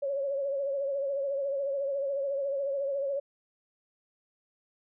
sine tone with vibrato, 554.4 Hz, C#5, in tune, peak -28 dBFS, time 0.02-3.2 s, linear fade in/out 10 ms, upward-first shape triangle, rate 14 Hz, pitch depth 63 cents each way, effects none

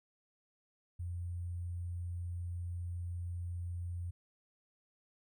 sine tone with sample-and-hold, 87.31 Hz, F2, in tune, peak -37 dBFS, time 0.99-4.11 s, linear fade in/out 10 ms, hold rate 8820 Hz, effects none

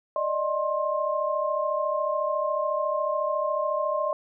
sine tone cluster, 591 / 625 / 1061 Hz, D5 / D#5 / C6, +11 / +8 / +24 cents, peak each -28 dBFS, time 0.16-4.13 s, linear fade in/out 2 ms, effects none

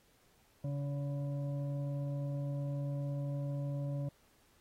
sine tone with frequency modulation, 140.9 Hz, C#3, 29 cents sharp, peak -34 dBFS, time 0.64-4.09 s, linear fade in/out 5 ms, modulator 426 Hz, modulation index 0.56, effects pink hiss -69 dBFS RMS until 4.6 s + AAC 48 kbps

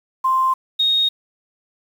sine tone pair in turn, 1046.5 / 3729 Hz, C6 / A#7, 0 / 0 cents, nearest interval octave + minor seventh, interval 2200 cents, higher second, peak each -14 dBFS, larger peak neither, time 0.24-0.54 / 0.79-1.09 s, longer neither, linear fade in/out 10 ms, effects 7-bit

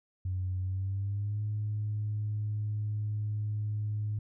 sine tone with pitch glide, 92.5 to 105.64 Hz, F#2 to G#2, 0 to +30 cents, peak -29 dBFS, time 0.25-4.19 s, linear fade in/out 5 ms, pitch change +230 cents, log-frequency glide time 0.6-1.42 s, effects tanh soft clip ceiling -25 dBFS

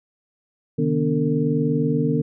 sine tone cluster, 134.4 / 154.8 / 242.8 / 290.8 / 453 Hz, C3 / D#3 / B3 / D4 / A#4, +47 / -9 / -29 / -17 / -50 cents, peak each -29 / -22 / -23 / -25 / -25 dBFS, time 0.78-2.22 s, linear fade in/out 10 ms, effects none

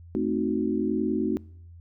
sine chord, A diminished seventh, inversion none, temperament equal, 220 / 261.6 / 311.1 / 370 Hz, A3 / C4 / Eb4 / Gb4, 0 / 0 / 0 / 0 cents, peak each -29 dBFS, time 0.15-1.37 s, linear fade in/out 0 ms, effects noise-tail reverb RT60 0.7 s tail -25 dB re dry + added 85 Hz sine -44 dBFS peak until 1.8 s

